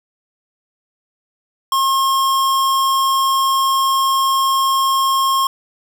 square tone, 1075 Hz, C6, 47 cents sharp, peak -14 dBFS, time 1.72-5.47 s, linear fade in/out 2 ms, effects none

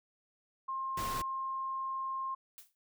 sine tone, 1063 Hz, C6, 27 cents sharp, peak -34 dBFS, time 0.68-2.35 s, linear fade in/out 10 ms
pink noise, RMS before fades -40 dBFS, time 0.97-1.22 s, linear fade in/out 5 ms
blue noise with exponential decay, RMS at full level -47 dBFS, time 2.58-2.75 s, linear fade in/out 0 ms, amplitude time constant 36 ms
effects none

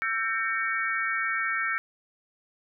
sine tone cluster, 1337 / 1573 / 1827 / 2245 Hz, E6 / G6 / A#6 / C#7, +24 / +6 / -35 / +21 cents, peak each -31 dBFS, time 0.02-1.78 s, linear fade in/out 0 ms, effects none

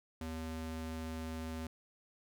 square ring-modulated tone, 160 Hz, D#3, 49 cents sharp, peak -37 dBFS, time 0.21-1.67 s, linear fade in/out 2 ms, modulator 83.6 Hz, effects none

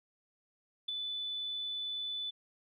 sine tone with ADSR envelope, 3491 Hz, A7, 14 cents flat, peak -29 dBFS, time 0.88-2.31 s, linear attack 10 ms, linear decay 5 ms, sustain -6 dB, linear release 16 ms, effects tanh soft clip ceiling -25 dBFS

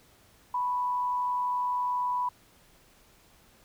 sine tone with frequency modulation, 987.8 Hz, B5, in tune, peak -26 dBFS, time 0.54-2.29 s, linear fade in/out 5 ms, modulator 112 Hz, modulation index 0.25, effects pink hiss -60 dBFS RMS until 3.64 s

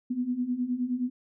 sine beating tone pair, 241.9 / 251.5 Hz, B3 / B3, -36 / +32 cents, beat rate 9.6 Hz, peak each -32 / -28 dBFS, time 0.1-1.1 s, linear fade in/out 10 ms, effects none

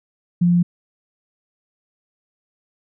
sine tone, 174.61 Hz, F3, in tune, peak -12 dBFS, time 0.41-0.63 s, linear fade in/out 10 ms, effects none

